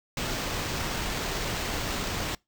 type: noise with sample-and-hold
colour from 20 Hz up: pink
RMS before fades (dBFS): -31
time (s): 0.17-2.35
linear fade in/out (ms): 2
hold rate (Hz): 11025
effects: noise-tail reverb RT60 0.2 s tail -25 dB re dry